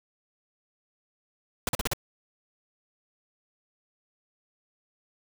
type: noise bursts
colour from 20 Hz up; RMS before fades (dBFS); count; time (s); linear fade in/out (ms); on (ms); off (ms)
pink; -27; 5; 1.67-1.934; 2; 20; 41
effects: none